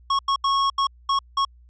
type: tone bursts at uneven times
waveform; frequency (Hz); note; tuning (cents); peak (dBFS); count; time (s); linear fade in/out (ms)
square; 1100; C#6; -14; -19; 6; 0.1-0.19 / 0.28-0.36 / 0.44-0.7 / 0.78-0.87 / 1.09-1.19 / 1.37-1.45; 5
effects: added 60 Hz sine -48 dBFS peak until 1.69 s + resampled to 16000 Hz

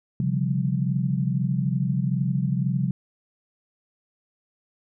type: tone cluster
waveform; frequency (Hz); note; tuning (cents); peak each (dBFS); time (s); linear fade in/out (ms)
sine; 133.7 / 146.6 / 175.4 / 197.7; C3 / D3 / F3 / G3; +38 / -3 / +8 / +15; -24 / -31 / -26 / -29; 0.2-2.91; 2
effects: none

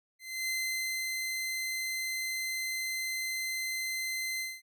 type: tone with ADSR envelope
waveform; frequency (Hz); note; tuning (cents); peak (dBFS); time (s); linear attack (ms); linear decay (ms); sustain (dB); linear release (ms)
sawtooth; 2066; C7; -22; -27; 0.19-4.62; 290; 580; -2; 220
effects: none

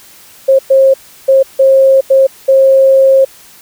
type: tone bursts at uneven times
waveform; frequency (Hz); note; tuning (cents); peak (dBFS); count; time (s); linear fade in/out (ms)
sine; 536; C5; +42; -3; 6; 0.48-0.59 / 0.7-0.94 / 1.28-1.43 / 1.59-2.01 / 2.1-2.27 / 2.48-3.25; 10
effects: white hiss -39 dBFS RMS until 3.61 s

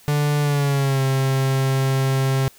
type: tone with pitch glide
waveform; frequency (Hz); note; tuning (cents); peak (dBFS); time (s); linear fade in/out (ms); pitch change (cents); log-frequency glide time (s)
45% pulse; 146.83 to 133.87; D3 to C3; 0 to +40; -17; 0.08-2.48; 0; -160; 0.41-1.02
effects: white hiss -50 dBFS RMS until 2.58 s

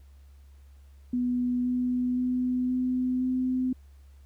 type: tone with pitch steps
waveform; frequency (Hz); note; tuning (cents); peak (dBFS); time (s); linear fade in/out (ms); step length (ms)
sine; 246.9 / 249 / 251.2 / 253.4 / 255.6; B3 / B3 / B3 / B3 / C4; 0 / +14 / +30 / +45 / -40; -24; 1.13-3.73; 5; 520
effects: added 69 Hz sine -49 dBFS peak until 4.25 s + pink hiss -68 dBFS RMS until 4.25 s

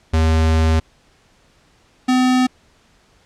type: tone pair in turn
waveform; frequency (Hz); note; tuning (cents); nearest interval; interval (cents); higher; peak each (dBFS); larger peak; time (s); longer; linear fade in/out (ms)
square; 80.1 / 254.3; E2 / C4; -49 / -49; octave + minor sixth; 2000; second; -13; neither; 0.13-0.8 / 2.08-2.47; first; 10
effects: pink hiss -55 dBFS RMS until 3.25 s + low-pass 7000 Hz 12 dB/octave

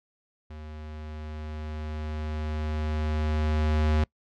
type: tone with level ramp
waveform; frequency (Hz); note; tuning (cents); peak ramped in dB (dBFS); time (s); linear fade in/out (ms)
square; 76.8; D#2; -22; -40 to -21; 0.5-4.04; 5
effects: noise-tail reverb RT60 0.1 s tail -25 dB re dry + low-pass 4000 Hz 12 dB/octave

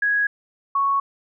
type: tone pair in turn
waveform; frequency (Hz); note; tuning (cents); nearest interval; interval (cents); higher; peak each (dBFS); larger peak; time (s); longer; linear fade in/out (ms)
sine; 1661.2 / 1108.7; G#6 / C#6; 0 / 0; perfect fifth; 700; first; -17; neither; 0.02-0.27 / 0.75-1; neither; 5
effects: none

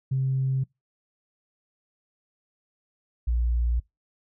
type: tone pair in turn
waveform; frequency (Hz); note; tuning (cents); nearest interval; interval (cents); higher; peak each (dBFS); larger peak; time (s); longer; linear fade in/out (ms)
sine; 132.7 / 59.11; C3 / A#1; +25 / +25; octave + major second; 1400; first; -21 / -20; second; 0.11-0.64 / 3.27-3.8; neither; 10
effects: noise-tail reverb RT60 0.2 s tail -25 dB re dry + tanh soft clip ceiling -17 dBFS

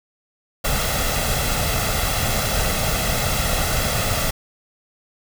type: noise with comb filter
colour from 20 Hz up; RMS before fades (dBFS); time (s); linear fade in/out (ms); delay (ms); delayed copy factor
pink; -21; 0.64-4.31; 10; 1.5; +0.6
effects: none

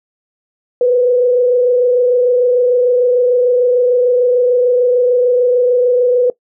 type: tone with frequency modulation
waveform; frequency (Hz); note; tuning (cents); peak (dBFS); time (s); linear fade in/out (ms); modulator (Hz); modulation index
sine; 493.9; B4; 0; -8; 0.81-6.3; 2; 26.7; 0.5
effects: noise-tail reverb RT60 0.1 s tail -19 dB re dry

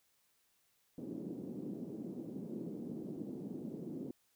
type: band-pass noise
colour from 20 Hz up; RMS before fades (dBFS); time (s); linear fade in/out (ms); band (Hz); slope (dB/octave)
white; -44; 0.98-4.11; 2; 170 to 330; 24
effects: white hiss -75 dBFS RMS until 4.35 s

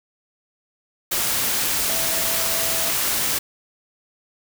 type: tone in noise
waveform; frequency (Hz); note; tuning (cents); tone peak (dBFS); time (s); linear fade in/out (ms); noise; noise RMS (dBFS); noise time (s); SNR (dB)
sine; 659.3; E5; 0; -32; 1.89-2.91; 10; white; -22; 1.11-3.39; -13
effects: none

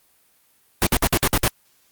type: noise bursts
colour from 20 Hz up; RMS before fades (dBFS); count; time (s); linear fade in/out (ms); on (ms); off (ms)
pink; -17; 7; 0.82-1.479; 0; 47; 55
effects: white hiss -60 dBFS RMS until 1.91 s + Opus 32 kbps

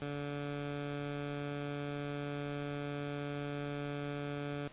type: tone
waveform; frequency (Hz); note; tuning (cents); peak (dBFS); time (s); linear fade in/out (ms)
15% pulse; 144.2; D3; -31; -31; 0.02-4.68; 0
effects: pink hiss -56 dBFS RMS until 4.72 s + resampled to 8000 Hz

